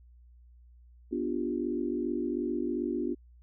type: chord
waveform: sine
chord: G dominant seventh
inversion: first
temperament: equal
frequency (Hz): 246.9 / 293.7 / 349.2 / 392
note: B3 / D4 / F4 / G4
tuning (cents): 0 / 0 / 0 / 0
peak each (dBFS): -34 / -34 / -33 / -38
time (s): 1.11-3.15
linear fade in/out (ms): 20
effects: added 60 Hz sine -53 dBFS peak until 3.42 s